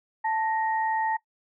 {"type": "tone pair together", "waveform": "sine", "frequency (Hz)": [881.7, 1871], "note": ["A5", "A#6"], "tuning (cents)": [3, 6], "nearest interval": "octave + minor second", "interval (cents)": 1303, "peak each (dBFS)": [-24, -33], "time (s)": [0.24, 1.17], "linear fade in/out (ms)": 10, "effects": ["noise-tail reverb RT60 0.1 s tail -18 dB re dry"]}